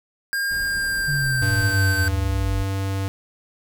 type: tone with pitch glide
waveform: square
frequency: 1610 to 1545.3 Hz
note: G6 to G6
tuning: +46 to -25 cents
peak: -22 dBFS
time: 0.33-2.08 s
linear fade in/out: 0 ms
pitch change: -71 cents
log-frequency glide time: 0.6-1.84 s
type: noise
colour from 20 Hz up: brown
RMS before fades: -35 dBFS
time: 0.5-1.76 s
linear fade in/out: 20 ms
type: linear sweep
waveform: sine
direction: down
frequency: 146.83 to 44.83 Hz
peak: -22 dBFS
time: 1.07-2.64 s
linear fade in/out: 20 ms
type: tone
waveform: square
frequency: 97.1 Hz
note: G2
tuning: 16 cents flat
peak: -23 dBFS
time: 1.42-3.08 s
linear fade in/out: 0 ms
effects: none